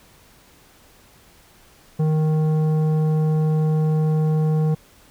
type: tone with tanh clipping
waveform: sine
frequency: 155.56 Hz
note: D#3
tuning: in tune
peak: -18 dBFS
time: 1.99-4.75 s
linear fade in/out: 10 ms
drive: 11 dB
effects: pink hiss -52 dBFS RMS until 5.1 s